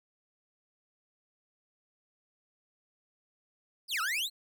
40% pulse exponential two-way sweep, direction down then up, 5330 to 1244.5 to 4346 Hz, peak -29 dBFS, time 3.88-4.3 s, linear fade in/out 50 ms, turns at 4.01 s, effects none

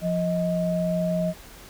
sine tone pair together, 174.78 / 629 Hz, F3 / D#5, +2 / +19 cents, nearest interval octave + minor seventh, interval 2217 cents, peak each -24 / -25 dBFS, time 0.01-1.34 s, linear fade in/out 50 ms, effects added 45 Hz sine -50 dBFS peak until 1.69 s + pink hiss -46 dBFS RMS until 1.69 s

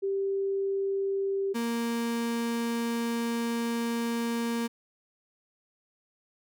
sine / 35% pulse tone pair in turn, 392 / 233.1 Hz, G4 / A#3, 0 / 0 cents, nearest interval major sixth, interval 900 cents, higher first, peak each -26 dBFS, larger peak neither, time 0.02-1.54 / 1.54-4.68 s, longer second, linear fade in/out 20 ms, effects none

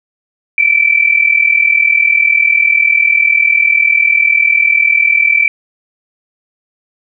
sine tone pair together, 2309 / 2349 Hz, D7 / D7, -30 / 0 cents, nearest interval unison, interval 30 cents, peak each -10 dBFS, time 0.58-5.48 s, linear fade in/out 2 ms, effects none

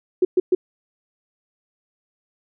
sine tone bursts, 366.7 Hz, F#4, 15 cents flat, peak -12 dBFS, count 3, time 0.22-0.55 s, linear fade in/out 5 ms, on 30 ms, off 120 ms, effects none

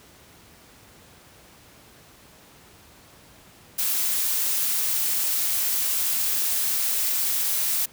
blue noise, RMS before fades -24 dBFS, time 3.78-7.86 s, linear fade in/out 10 ms, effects pink hiss -51 dBFS RMS until 7.92 s + high-pass 60 Hz 12 dB/octave

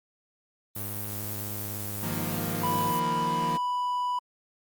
violet noise, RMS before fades -36 dBFS, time 0.75-3 s, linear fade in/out 10 ms
sawtooth tone with pitch glide, 103.83 to 101.69 Hz, G#2 to G#2, 0 to -36 cents, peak -32 dBFS, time 0.76-2.91 s, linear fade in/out 5 ms, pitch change -36 cents, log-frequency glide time 1.35-2.51 s
sawtooth chord, Eb suspended second, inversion none, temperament equal, 155.56 / 174.61 / 233.1 Hz, Eb3 / F3 / Bb3, 0 / 0 / 0 cents, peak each -31 dBFS, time 2.02-3.58 s, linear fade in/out 20 ms
triangle tone, 987.8 Hz, B5, in tune, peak -24 dBFS, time 2.63-4.19 s, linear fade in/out 5 ms
effects Opus 32 kbps

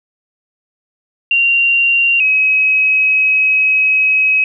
sine tone pair in turn, 2766 / 2548 Hz, F7 / D#7, -17 / +41 cents, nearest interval minor second, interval 142 cents, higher first, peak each -9 dBFS, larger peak neither, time 1.31-2.2 / 2.2-4.44 s, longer second, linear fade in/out 2 ms, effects none

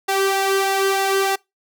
sawtooth tone with flanger, 389.4 Hz, G4, 12 cents flat, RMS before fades -19 dBFS, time 0.08-1.36 s, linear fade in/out 10 ms, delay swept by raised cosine 1.1 to 1.94 ms, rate 3.2 Hz, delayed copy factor +0.55, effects noise-tail reverb RT60 0.2 s tail -24 dB re dry

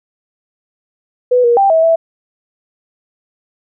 sine tone with pitch steps, 496.2 / 474.6 / 788 / 647 / 658 Hz, B4 / A#4 / G5 / E5 / E5, +8 / +31 / +9 / -32 / -3 cents, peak -7 dBFS, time 1.31-1.96 s, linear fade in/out 10 ms, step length 130 ms, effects none

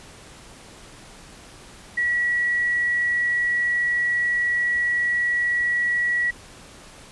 sine tone with quantisation, 1931 Hz, B6, 39 cents flat, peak -19 dBFS, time 1.97-6.31 s, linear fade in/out 10 ms, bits 8, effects pink hiss -45 dBFS RMS until 7.11 s + resampled to 24000 Hz

